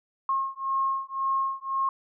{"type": "beating tone pair", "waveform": "sine", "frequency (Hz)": [1077, 1078.9], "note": ["C6", "C#6"], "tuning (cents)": [50, -47], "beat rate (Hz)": 1.9, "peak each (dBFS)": -28, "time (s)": [0.29, 1.89], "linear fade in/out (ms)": 2, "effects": []}